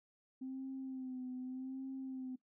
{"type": "tone with vibrato", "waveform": "sine", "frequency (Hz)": 259.7, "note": "C4", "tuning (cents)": -13, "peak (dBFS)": -40, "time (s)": [0.41, 2.36], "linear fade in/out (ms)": 10, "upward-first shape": "sine", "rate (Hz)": 0.84, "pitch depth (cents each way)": 42, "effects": ["noise-tail reverb RT60 0.1 s tail -18 dB re dry", "tanh soft clip ceiling -36 dBFS"]}